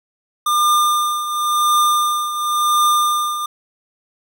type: tone with tremolo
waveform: square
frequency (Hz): 1202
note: D6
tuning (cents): +40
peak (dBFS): -12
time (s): 0.46-3.46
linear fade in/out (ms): 5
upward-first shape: triangle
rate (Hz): 0.94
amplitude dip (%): 70
effects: none